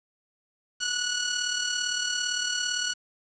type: tone with amplitude modulation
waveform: 10% pulse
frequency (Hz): 1466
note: F#6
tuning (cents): -16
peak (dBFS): -15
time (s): 0.8-2.94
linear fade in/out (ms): 20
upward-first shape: sine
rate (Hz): 37.7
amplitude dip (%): 50
effects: resampled to 16000 Hz + 8-bit